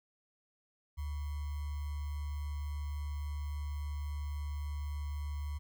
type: tone with sample-and-hold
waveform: sine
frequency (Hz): 73.2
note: D2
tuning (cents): -5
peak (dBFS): -35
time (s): 0.97-5.59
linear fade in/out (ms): 20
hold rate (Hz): 1050
effects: none